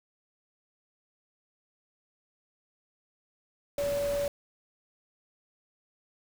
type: tone in noise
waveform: sine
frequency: 571 Hz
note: D5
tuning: 49 cents flat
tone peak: -27 dBFS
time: 3.78-4.28 s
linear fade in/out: 2 ms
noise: pink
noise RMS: -40 dBFS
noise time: 3.78-4.28 s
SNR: +10 dB
effects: none